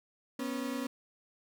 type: tone pair together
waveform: 35% pulse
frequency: 244.4 / 274.3 Hz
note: B3 / C#4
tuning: -18 / -18 cents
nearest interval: major second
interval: 200 cents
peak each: -35 / -35 dBFS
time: 0.39-0.87 s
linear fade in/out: 5 ms
effects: none